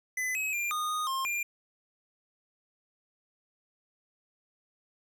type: tone with pitch steps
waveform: square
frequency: 2014 / 2555 / 2390 / 1230 / 1237 / 1063 / 2395 Hz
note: B6 / D#7 / D7 / D#6 / D#6 / C6 / D7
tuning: +33 / +45 / +30 / -20 / -10 / +27 / +33 cents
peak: -30 dBFS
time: 0.17-1.43 s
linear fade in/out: 5 ms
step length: 180 ms
effects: none